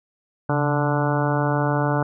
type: harmonic tone with a mistuned harmonic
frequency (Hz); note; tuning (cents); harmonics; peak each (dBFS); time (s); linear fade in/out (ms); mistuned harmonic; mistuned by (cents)
146.6; D3; -3; 1 / 2 / 3 / 4 / 5 / 6 / 7 / 8 / 9 / 10; -22 / -26 / -29 / -27 / -30 / -28 / -32 / -33 / -34 / -31; 0.49-2.03; 5; 1; -79
effects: none